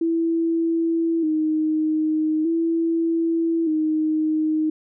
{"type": "tone with vibrato", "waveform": "sine", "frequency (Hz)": 320.9, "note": "E4", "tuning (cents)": -46, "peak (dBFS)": -18, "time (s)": [0.01, 4.7], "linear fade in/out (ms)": 5, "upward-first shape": "square", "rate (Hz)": 0.41, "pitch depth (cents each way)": 52, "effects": []}